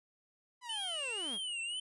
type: linear sweep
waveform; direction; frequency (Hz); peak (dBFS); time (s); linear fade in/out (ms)
sawtooth; down; 1011 to 170; -40; 0.61-1.39; 50
type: tone with vibrato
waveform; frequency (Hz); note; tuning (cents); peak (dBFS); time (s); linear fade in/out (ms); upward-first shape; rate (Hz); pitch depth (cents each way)
square; 2960; F#7; 0; -37; 0.69-1.8; 5; triangle; 1.9; 180
effects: resampled to 24000 Hz